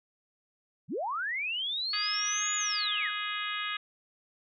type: linear two-way sweep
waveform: sine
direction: up then down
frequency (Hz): 107.9 to 6980 to 1415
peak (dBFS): -30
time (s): 0.88-3.11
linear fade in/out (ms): 50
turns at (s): 2.55
type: harmonic tone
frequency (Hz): 416.1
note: G#4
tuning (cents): +3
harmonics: 3 / 4 / 5 / 6 / 7 / 8 / 9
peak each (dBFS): -37 / -38 / -39 / -40 / -40 / -41 / -42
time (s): 1.93-3.77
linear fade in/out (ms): 5
effects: none